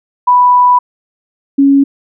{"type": "tone pair in turn", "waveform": "sine", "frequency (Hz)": [987.8, 277.2], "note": ["B5", "C#4"], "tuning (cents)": [0, 0], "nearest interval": "octave + minor seventh", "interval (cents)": 2200, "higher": "first", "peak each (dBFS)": -4, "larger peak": "neither", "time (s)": [[0.27, 0.79], [1.58, 1.84]], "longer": "first", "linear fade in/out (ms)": 10, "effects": []}